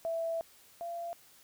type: tone pair in turn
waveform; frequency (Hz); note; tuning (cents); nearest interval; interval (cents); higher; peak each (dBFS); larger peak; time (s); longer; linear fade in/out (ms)
sine; 661 / 683.9; E5 / F5; +5 / -36; minor second; 59; second; -31 / -36; first; 0.05-0.41 / 0.81-1.13; first; 0
effects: white hiss -60 dBFS RMS until 1.43 s